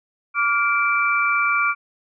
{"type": "tone cluster", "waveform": "sine", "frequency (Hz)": [1160, 1404, 2334], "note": ["D6", "F6", "D7"], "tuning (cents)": [-22, 9, -11], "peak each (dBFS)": -21, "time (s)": [0.34, 1.75], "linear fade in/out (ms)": 50, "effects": []}